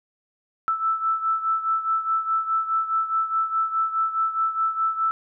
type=beating tone pair; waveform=sine; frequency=1318.5 / 1323.3 Hz; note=E6 / E6; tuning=0 / +6 cents; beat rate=4.8 Hz; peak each=-22 / -27 dBFS; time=0.68-5.11 s; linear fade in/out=0 ms; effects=none